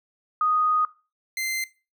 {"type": "tone pair in turn", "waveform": ["sine", "sawtooth"], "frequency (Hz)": [1243, 2079], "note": ["D#6", "C7"], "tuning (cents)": [-2, -12], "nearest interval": "major sixth", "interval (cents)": 890, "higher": "second", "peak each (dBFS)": [-19, -23], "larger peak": "first", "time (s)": [[0.41, 0.85], [1.37, 1.64]], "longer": "first", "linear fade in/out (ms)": 2, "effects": ["noise-tail reverb RT60 0.3 s tail -18 dB re dry"]}